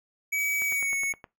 square tone with pitch glide, 2277 to 2210 Hz, C#7 to C#7, +46 to -6 cents, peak -26 dBFS, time 0.32-1.13 s, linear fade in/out 10 ms, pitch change -52 cents, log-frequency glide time 0.65-0.95 s
violet noise, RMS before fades -42 dBFS, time 0.38-0.82 s, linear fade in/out 5 ms
click train, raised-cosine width 0.5 ms, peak -26 dBFS, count 7, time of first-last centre 0.62-1.242 s, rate 9.65 Hz
effects noise-tail reverb RT60 0.2 s tail -20 dB re dry

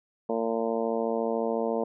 harmonic tone, 114 Hz, A#2, 38 cents flat, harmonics 2 / 3 / 4 / 5 / 6 / 7 / 8 / 9, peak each -32 / -36 / -29 / -32 / -34 / -42 / -38 / -45 dBFS, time 0.29-1.84 s, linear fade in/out 5 ms, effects none

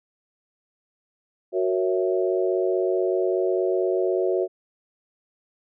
sine chord, F# dominant seventh, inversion none, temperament equal, 370 / 466.2 / 554.4 / 659.3 Hz, F#4 / A#4 / C#5 / E5, 0 / 0 / 0 / 0 cents, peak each -22 / -28 / -28 / -28 dBFS, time 1.52-4.48 s, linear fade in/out 50 ms, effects none

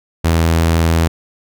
sawtooth tone, 82.41 Hz, E2, in tune, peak -7 dBFS, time 0.24-1.08 s, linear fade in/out 10 ms, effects none

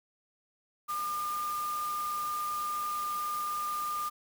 sine tone in noise, 1207 Hz, D6, 47 cents sharp, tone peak -31 dBFS, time 0.88-4.1 s, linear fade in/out 20 ms, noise white, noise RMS -44 dBFS, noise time 0.88-4.1 s, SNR +10 dB, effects none

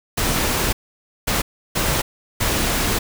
pink noise bursts at uneven times, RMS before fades -20 dBFS, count 4, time 0.17-0.73 / 1.27-1.42 / 1.75-2.02 / 2.4-2.99 s, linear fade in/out 10 ms, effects none

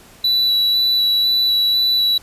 triangle tone with vibrato, 3947 Hz, B7, 2 cents flat, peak -12 dBFS, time 0.24-2.18 s, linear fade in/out 5 ms, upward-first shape square, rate 2 Hz, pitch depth 8 cents each way, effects pink hiss -45 dBFS RMS until 2.22 s + resampled to 32000 Hz

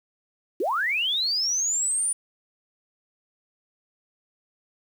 sine linear sweep, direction up, 302.6 to 9520 Hz, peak -22 dBFS, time 0.6-2.13 s, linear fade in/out 5 ms, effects 8-bit

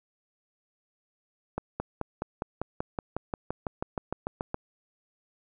accelerating click train, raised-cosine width 1 ms, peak -16 dBFS, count 18, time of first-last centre 1.58-4.544 s, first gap 220 ms, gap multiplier 0.97, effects none

